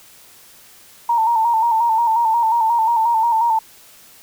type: tone with vibrato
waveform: sine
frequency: 914 Hz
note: A#5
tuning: 34 cents flat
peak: -13 dBFS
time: 1.09-3.59 s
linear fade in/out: 5 ms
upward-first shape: square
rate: 5.6 Hz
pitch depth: 50 cents each way
effects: white hiss -46 dBFS RMS until 4.22 s